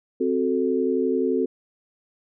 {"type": "chord", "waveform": "sine", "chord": "F# diminished", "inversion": "second", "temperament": "equal with one note detuned", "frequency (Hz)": [261.6, 370, 441.5], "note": ["C4", "F#4", "A4"], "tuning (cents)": [0, 0, 6], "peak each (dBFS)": -24, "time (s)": [0.2, 1.46], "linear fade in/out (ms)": 10, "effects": []}